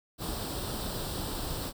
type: noise with comb filter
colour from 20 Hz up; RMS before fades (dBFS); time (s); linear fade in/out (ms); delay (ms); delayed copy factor
pink; -35; 0.18-1.73; 50; 0.23; +0.65
effects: none